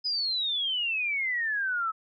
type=exponential sweep; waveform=sine; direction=down; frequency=5050 to 1285 Hz; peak=-26 dBFS; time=0.04-1.92 s; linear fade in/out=20 ms; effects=none